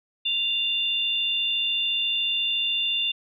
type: tone pair together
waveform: sine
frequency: 2794 / 3543 Hz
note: F7 / A7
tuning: 0 / +11 cents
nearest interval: major third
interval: 411 cents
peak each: -25 dBFS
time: 0.25-3.12 s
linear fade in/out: 10 ms
effects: none